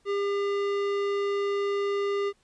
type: tone with tanh clipping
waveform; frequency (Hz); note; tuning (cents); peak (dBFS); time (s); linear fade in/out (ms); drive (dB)
sine; 402; G4; +44; -27; 0.05-2.33; 50; 17
effects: pink hiss -67 dBFS RMS until 2.43 s + resampled to 22050 Hz

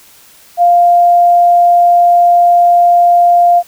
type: tone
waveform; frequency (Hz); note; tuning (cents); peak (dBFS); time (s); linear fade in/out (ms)
sine; 698.5; F5; 0; -4; 0.57-3.63; 50
effects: white hiss -42 dBFS RMS until 3.67 s

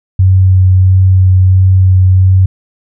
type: tone with vibrato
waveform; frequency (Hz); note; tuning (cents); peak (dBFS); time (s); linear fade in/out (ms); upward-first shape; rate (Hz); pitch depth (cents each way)
sine; 93.5; F#2; +19; -3; 0.19-2.46; 5; sine; 1.5; 11
effects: none

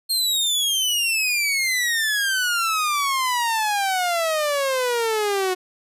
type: exponential sweep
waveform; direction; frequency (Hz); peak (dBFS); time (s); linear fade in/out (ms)
sawtooth; down; 4256 to 363.6; -16; 0.09-5.55; 20
effects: resampled to 32000 Hz

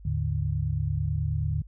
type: tone cluster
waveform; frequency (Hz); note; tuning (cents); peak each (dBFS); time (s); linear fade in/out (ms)
sine; 78.4 / 107.5 / 147.2; D#2 / A2 / D3; +14 / -40 / +4; -29; 0.05-1.62; 5
effects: added 50 Hz sine -44 dBFS peak until 1.67 s

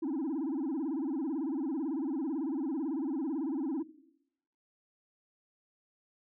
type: tone with vibrato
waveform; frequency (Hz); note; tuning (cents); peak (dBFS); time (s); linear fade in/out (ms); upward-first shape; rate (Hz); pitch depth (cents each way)
sine; 293.7; D4; 0; -28; 0.02-3.83; 10; sine; 18; 230
effects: noise-tail reverb RT60 0.8 s tail -17 dB re dry + tanh soft clip ceiling -30 dBFS

